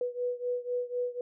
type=beating tone pair; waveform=sine; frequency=490.1 / 494.1 Hz; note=B4 / B4; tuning=-13 / +1 cents; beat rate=4 Hz; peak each=-32 / -34 dBFS; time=0.01-1.21 s; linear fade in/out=2 ms; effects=none